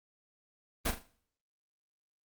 pink noise with echo, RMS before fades -30 dBFS, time 0.85-0.91 s, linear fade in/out 10 ms, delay 40 ms, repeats 4, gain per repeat -9 dB, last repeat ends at 1.07 s, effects noise-tail reverb RT60 0.6 s tail -20 dB re dry + Opus 32 kbps

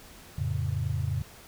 sine chord, F augmented, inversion none, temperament equal, 87.31 / 110 / 138.59 Hz, F2 / A2 / C#3, 0 / 0 / 0 cents, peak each -31 dBFS, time 0.38-1.22 s, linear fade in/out 5 ms, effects pink hiss -50 dBFS RMS until 1.47 s

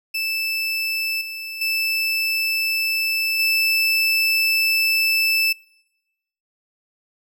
30% pulse tone with level steps, 2637 Hz, E7, in tune, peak -19 / -27 / -17 / -14 dBFS, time 0.14-5.53 s, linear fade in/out 10 ms, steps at 1.21 / 1.61 / 3.39 s, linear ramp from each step 5 ms, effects noise-tail reverb RT60 1.0 s tail -26 dB re dry

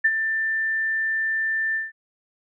sine tone with ADSR envelope, 1780 Hz, A6, 20 cents sharp, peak -13 dBFS, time 0.04-1.92 s, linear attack 12 ms, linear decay 47 ms, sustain -8 dB, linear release 170 ms, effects none

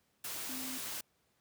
sine tone in noise, 259.3 Hz, C4, 15 cents flat, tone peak -44 dBFS, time 0.49-0.78 s, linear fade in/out 5 ms, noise white, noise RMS -41 dBFS, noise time 0.24-1.01 s, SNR -6 dB, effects pink hiss -75 dBFS RMS until 1.4 s + high-pass 80 Hz 12 dB/octave

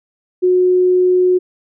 sine tone, 364.5 Hz, F#4, 26 cents flat, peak -9 dBFS, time 0.42-1.39 s, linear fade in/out 20 ms, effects none

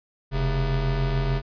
square tone pair together, 42.69 / 135 Hz, F1 / C#3, -39 / -45 cents, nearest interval octave + minor sixth, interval 1994 cents, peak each -25 dBFS, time 0.31-1.42 s, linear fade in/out 50 ms, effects resampled to 11025 Hz

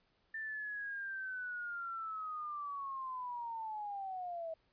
sine linear sweep, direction down, 1788 to 640 Hz, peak -39 dBFS, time 0.34-4.54 s, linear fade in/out 5 ms, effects pink hiss -75 dBFS RMS until 4.72 s + resampled to 11025 Hz

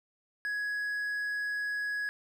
triangle tone, 1672 Hz, G#6, 11 cents sharp, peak -29 dBFS, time 0.45-2.09 s, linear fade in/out 0 ms, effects none

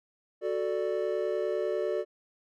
triangle chord, D major, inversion first, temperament equal, 370 / 440 / 587.3 Hz, F#4 / A4 / D5, 0 / 0 / 0 cents, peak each -30 dBFS, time 0.41-2.05 s, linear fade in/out 50 ms, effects none

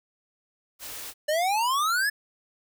white band-stop noise, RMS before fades -38 dBFS, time 0.79-1.14 s, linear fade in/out 50 ms, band 130 to 250 Hz, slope 96 dB/octave
square exponential sweep, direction up, 587 to 1748 Hz, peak -23 dBFS, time 1.28-2.1 s, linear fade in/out 10 ms
effects none

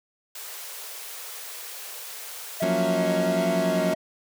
white high-pass noise, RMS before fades -38 dBFS, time 0.35-2.64 s, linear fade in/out 5 ms, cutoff 400 Hz, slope 96 dB/octave
triangle tone with vibrato, 646 Hz, E5, 35 cents flat, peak -22 dBFS, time 2.6-3.95 s, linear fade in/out 10 ms, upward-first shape triangle, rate 1.4 Hz, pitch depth 47 cents each way
30% pulse chord, Gb major seventh, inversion third, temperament equal, 174.61 / 185 / 233.1 / 277.2 Hz, F3 / Gb3 / Bb3 / Db4, 0 / 0 / 0 / 0 cents, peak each -26 / -25 / -30 / -28 dBFS, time 2.62-3.94 s, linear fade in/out 5 ms
effects none

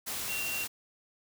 sine tone in noise, 2749 Hz, F7, 28 cents flat, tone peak -34 dBFS, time 0.28-0.65 s, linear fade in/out 20 ms, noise white, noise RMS -36 dBFS, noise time 0.06-0.68 s, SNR -1 dB, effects none

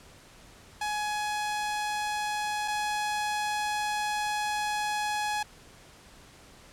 sawtooth tone pair in turn, 840 / 840 Hz, G#5 / G#5, +19 / +19 cents, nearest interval unison, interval 0 cents, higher neither, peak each -25 / -24 dBFS, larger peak second, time 0.81-2.68 / 2.68-5.43 s, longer second, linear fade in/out 5 ms, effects pink hiss -53 dBFS RMS until 6.72 s + low-pass 10000 Hz 12 dB/octave

